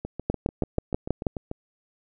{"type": "two click trains", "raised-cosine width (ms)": 2, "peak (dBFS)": [-18, -9], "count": [11, 7], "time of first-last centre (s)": [[0.05, 1.514], [0.3, 1.268]], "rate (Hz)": [6.83, 6.2], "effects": []}